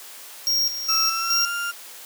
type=tone with tremolo; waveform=square; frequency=5588 Hz; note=F8; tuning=in tune; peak=-19 dBFS; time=0.47-1.45 s; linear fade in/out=0 ms; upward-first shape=square; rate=2.4 Hz; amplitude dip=65%
type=tone with pitch glide; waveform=35% pulse; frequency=1318.5 to 1396.9 Hz; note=E6 to F6; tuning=0 to 0 cents; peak=-23 dBFS; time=0.88-1.72 s; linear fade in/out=20 ms; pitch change=+100 cents; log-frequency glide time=1.04-1.52 s
effects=white hiss -41 dBFS RMS until 2.05 s + high-pass 400 Hz 12 dB/octave